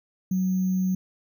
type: tone with sample-and-hold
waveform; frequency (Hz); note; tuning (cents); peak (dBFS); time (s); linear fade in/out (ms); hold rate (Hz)
sine; 186.1; F#3; +10; -21; 0.31-0.95; 5; 6300
effects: none